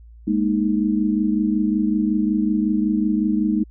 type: chord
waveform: sine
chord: Ab suspended second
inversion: none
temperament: equal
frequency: 207.7 / 233.1 / 311.1 Hz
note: Ab3 / Bb3 / Eb4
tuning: 0 / 0 / 0 cents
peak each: -20 / -23 / -21 dBFS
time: 0.27-3.64 s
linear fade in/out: 10 ms
effects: added 57 Hz sine -41 dBFS peak until 3.7 s